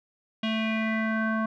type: tone with low-pass filter sweep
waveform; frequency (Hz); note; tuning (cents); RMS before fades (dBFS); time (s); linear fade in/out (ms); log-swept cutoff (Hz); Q
square; 220.7; A3; +5; -27; 0.43-1.46; 5; 3100 to 1300; 4.9
effects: none